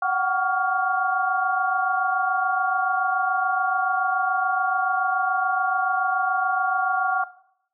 sine tone cluster, 734 / 761 / 1128 / 1401 Hz, F#5 / F#5 / C#6 / F6, -14 / +48 / +30 / +5 cents, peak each -26 dBFS, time 0.02-7.24 s, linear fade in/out 5 ms, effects noise-tail reverb RT60 0.7 s tail -17 dB re dry

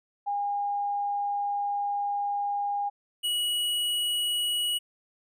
sine / square tone pair in turn, 812 / 2919 Hz, G#5 / F#7, -39 / -24 cents, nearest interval octave + minor seventh, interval 2215 cents, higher second, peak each -26 dBFS, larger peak neither, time 0.26-2.9 / 3.23-4.79 s, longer first, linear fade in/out 20 ms, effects none

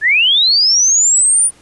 sine linear sweep, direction up, 1661.2 to 9590 Hz, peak -8 dBFS, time 0.01-1.51 s, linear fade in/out 50 ms, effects pink hiss -47 dBFS RMS until 1.61 s + resampled to 24000 Hz

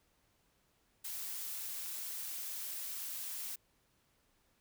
blue noise, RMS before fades -42 dBFS, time 1.04-3.56 s, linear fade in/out 10 ms, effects pink hiss -74 dBFS RMS until 4.6 s

